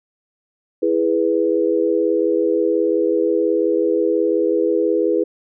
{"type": "chord", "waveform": "sine", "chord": "E major", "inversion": "none", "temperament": "equal", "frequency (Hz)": [329.6, 415.3, 493.9], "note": ["E4", "G#4", "B4"], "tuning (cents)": [0, 0, 0], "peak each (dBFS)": -19, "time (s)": [0.82, 5.24], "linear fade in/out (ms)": 10, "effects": []}